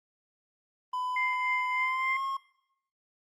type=tone with pitch glide; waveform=triangle; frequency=1003 to 1081.2 Hz; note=B5 to C#6; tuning=+26 to -44 cents; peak=-28 dBFS; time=0.93-2.37 s; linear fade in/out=5 ms; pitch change=+130 cents; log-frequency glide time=1.74-2.22 s
type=tone with tremolo; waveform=sine; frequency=2093 Hz; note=C7; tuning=in tune; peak=-26 dBFS; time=1.16-2.17 s; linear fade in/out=5 ms; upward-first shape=triangle; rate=3.4 Hz; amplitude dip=60%
effects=noise-tail reverb RT60 0.8 s tail -20 dB re dry + Opus 32 kbps